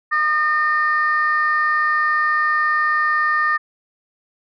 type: tone pair together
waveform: sine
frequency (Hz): 1219 / 1819.1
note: D#6 / A#6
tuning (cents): -36 / -43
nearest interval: perfect fifth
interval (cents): 693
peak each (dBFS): -17 / -17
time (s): 0.11-3.58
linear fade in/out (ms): 20
effects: tanh soft clip ceiling -9 dBFS